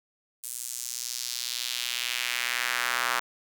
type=tone with high-pass filter sweep; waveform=square; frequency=61 Hz; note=B1; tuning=21 cents flat; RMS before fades=-31 dBFS; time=0.43-3.2 s; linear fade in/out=10 ms; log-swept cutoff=9000 to 1200 Hz; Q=1.7; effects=none